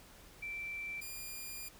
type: tone pair in turn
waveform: sine / 5% pulse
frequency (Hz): 2340 / 2410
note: D7 / D7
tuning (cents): -7 / +44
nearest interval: minor second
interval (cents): 51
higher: second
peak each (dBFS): -39 / -33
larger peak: second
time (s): 0.42-1.01 / 1.01-1.69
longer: second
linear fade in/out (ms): 10
effects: added 41 Hz sine -62 dBFS peak until 1.79 s + pink hiss -58 dBFS RMS until 1.79 s